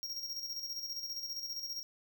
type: tone with tremolo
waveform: square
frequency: 5588 Hz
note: F8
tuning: in tune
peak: -37 dBFS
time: 0.03-1.83 s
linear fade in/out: 0 ms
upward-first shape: square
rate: 15 Hz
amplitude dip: 50%
effects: none